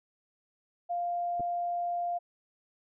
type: tone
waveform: sine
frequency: 698.5 Hz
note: F5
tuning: in tune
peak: -29 dBFS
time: 0.89-2.19 s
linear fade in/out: 20 ms
type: clicks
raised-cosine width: 2 ms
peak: -30 dBFS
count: 2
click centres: 1.397 / 1.406 s
effects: none